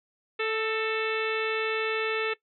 harmonic tone with a mistuned harmonic, 440 Hz, A4, in tune, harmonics 1 / 2 / 3 / 4 / 5 / 6 / 7 / 8 / 9, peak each -28 / -41 / -34 / -35 / -35 / -34 / -44 / -40 / -46 dBFS, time 0.39-2.34 s, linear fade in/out 10 ms, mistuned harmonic 4, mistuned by +26 cents, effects noise-tail reverb RT60 0.1 s tail -19 dB re dry

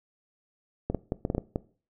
clicks, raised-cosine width 2 ms, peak -14 dBFS, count 8, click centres 0.9 / 0.947 / 1.121 / 1.251 / 1.301 / 1.349 / 1.381 / 1.559 s, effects noise-tail reverb RT60 0.4 s tail -19 dB re dry

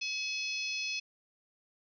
harmonic tone, 853 Hz, G#5, 46 cents sharp, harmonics 3 / 4 / 5 / 6 / 7, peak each -35 / -43 / -42 / -41 / -44 dBFS, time 0.01-1 s, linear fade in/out 10 ms, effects none

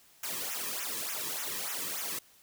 white noise with flanger, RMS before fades -36 dBFS, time 0.23-2.19 s, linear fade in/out 5 ms, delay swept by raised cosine 0.22 to 1.42 ms, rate 3.4 Hz, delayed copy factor -0.95, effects white hiss -61 dBFS RMS until 2.42 s

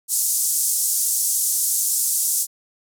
white band-pass noise, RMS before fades -21 dBFS, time 0.08-2.47 s, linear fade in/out 50 ms, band 6400 to 12000 Hz, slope 24 dB/octave, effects none

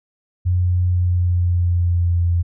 sine tone with pitch glide, 89.7 to 86.34 Hz, F2 to F2, +47 to -19 cents, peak -14 dBFS, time 0.45-2.43 s, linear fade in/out 20 ms, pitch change -66 cents, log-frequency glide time 0.85-2.24 s, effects none

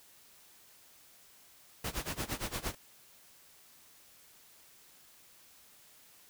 pink noise with tremolo, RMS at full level -35 dBFS, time 1.84-2.75 s, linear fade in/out 5 ms, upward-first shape sine, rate 8.7 Hz, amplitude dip 90%, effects white hiss -60 dBFS RMS until 6.29 s

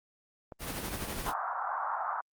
clicks, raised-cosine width 1 ms, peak -27 dBFS, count 3, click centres 0.522 / 0.883 / 0.942 s
pink noise with tremolo, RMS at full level -35 dBFS, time 0.59-1.34 s, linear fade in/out 50 ms, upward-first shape sine, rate 12 Hz, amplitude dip 40%
pink band-pass noise, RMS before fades -34 dBFS, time 1.26-2.21 s, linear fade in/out 5 ms, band 730 to 1400 Hz, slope 48 dB/octave
effects Opus 32 kbps

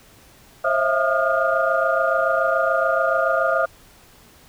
sine tone cluster, 536 / 647 / 674 / 1221 / 1416 Hz, C5 / E5 / E5 / D#6 / F6, +42 / -32 / +38 / -33 / +23 cents, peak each -23 dBFS, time 0.64-3.66 s, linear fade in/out 10 ms, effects tanh soft clip ceiling -5 dBFS + pink hiss -50 dBFS RMS until 4.48 s

